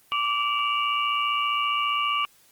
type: tone cluster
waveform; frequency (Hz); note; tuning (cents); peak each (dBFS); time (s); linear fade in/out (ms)
sine; 1165 / 2311 / 2777 / 2892; D6 / D7 / F7 / F#7; -14 / -28 / -10 / -40; -24 / -32 / -30 / -30; 0.12-2.25; 0
effects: white hiss -58 dBFS RMS until 2.51 s + Opus 24 kbps